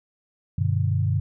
sine tone cluster, 97.3 / 123.2 / 150.1 Hz, G2 / B2 / D3, -12 / -4 / +38 cents, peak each -22 / -25 / -26 dBFS, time 0.58-1.2 s, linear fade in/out 5 ms, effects none

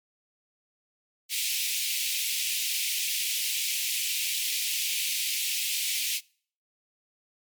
pink high-pass noise, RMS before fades -29 dBFS, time 1.29-6.21 s, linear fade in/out 50 ms, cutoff 2300 Hz, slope 48 dB/octave, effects noise-tail reverb RT60 0.5 s tail -25 dB re dry + MP3 96 kbps

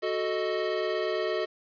square chord, D# diminished, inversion first, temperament equal with one note detuned, 370 / 438.7 / 622.3 Hz, F#4 / A4 / D#5, 0 / -5 / 0 cents, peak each -32 dBFS, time 0.02-1.46 s, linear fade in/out 20 ms, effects resampled to 11025 Hz + 9-bit

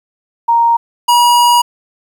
sine / square tone pair in turn, 932.3 / 961.3 Hz, A#5 / B5, 0 / -47 cents, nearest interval minor second, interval 53 cents, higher second, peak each -7 dBFS, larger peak neither, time 0.48-0.77 / 1.08-1.62 s, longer second, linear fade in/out 10 ms, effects 8-bit

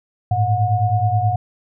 sine tone cluster, 102.9 / 112.3 / 725 Hz, G#2 / A2 / F#5, -16 / +36 / -35 cents, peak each -19 dBFS, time 0.31-1.36 s, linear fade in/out 5 ms, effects none

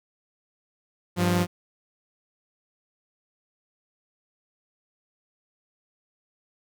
sawtooth tone pair together, 99 / 176.4 Hz, G2 / F3, +18 / +18 cents, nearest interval minor seventh, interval 1000 cents, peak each -22 / -18 dBFS, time 1.16-1.47 s, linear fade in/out 50 ms, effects none

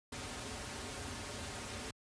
pink noise with comb filter, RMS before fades -43 dBFS, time 0.12-1.91 s, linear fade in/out 5 ms, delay 6 ms, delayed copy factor -0.6, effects high-pass 60 Hz 12 dB/octave + resampled to 22050 Hz

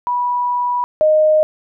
sine tone pair in turn, 978 / 618.1 Hz, B5 / D#5, -17 / -12 cents, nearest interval minor sixth, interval 795 cents, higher first, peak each -15 / -9 dBFS, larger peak second, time 0.07-0.84 / 1.01-1.43 s, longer first, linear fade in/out 0 ms, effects none

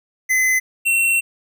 square tone pair in turn, 2036 / 2718 Hz, C7 / F7, -48 / -48 cents, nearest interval perfect fourth, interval 500 cents, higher second, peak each -15 dBFS, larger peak neither, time 0.29-0.6 / 0.85-1.21 s, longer second, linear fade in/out 20 ms, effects none

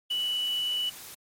sine tone in noise, 2960 Hz, F#7, in tune, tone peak -26 dBFS, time 0.1-0.9 s, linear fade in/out 10 ms, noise white, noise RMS -44 dBFS, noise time 0.1-1.15 s, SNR +15 dB, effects MP3 64 kbps

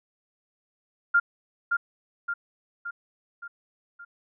sine tone with echo, 1400 Hz, F6, 4 cents sharp, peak -16 dBFS, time 1.14-1.2 s, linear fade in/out 10 ms, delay 570 ms, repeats 5, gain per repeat -5 dB, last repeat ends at 4.05 s, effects none

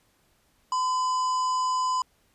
harmonic tone with a mistuned harmonic, 994 Hz, B5, 11 cents sharp, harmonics 1 / 3 / 5 / 7 / 8, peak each -23 / -43 / -38 / -40 / -51 dBFS, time 0.72-2.02 s, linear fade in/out 2 ms, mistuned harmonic 1, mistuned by +40 cents, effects pink hiss -66 dBFS RMS until 2.34 s + resampled to 32000 Hz

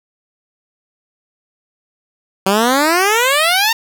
10% pulse exponential sweep, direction up, 187.2 to 932.3 Hz, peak -3 dBFS, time 2.46-3.73 s, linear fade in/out 5 ms, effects none

